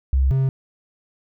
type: tone pair in turn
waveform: sine / triangle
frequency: 66.5 / 133.38 Hz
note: C2 / C3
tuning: +29 / +34 cents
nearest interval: octave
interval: 1205 cents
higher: second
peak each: -14 dBFS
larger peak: neither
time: 0.13-0.31 / 0.31-0.49 s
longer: neither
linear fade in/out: 0 ms
effects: none